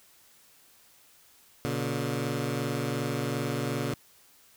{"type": "tone pair together", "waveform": "15% pulse", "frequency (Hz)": [120, 142.7], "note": ["B2", "D3"], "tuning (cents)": [-49, -49], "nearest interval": "minor third", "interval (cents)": 300, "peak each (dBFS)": -25, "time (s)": [1.65, 3.94], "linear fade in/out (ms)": 0, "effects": ["white hiss -59 dBFS RMS until 4.56 s"]}